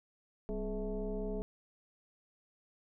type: tone with frequency modulation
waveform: sine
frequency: 195.4 Hz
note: G3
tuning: 5 cents flat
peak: -34 dBFS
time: 0.49-1.42 s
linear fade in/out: 0 ms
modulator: 228 Hz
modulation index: 1.6
effects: none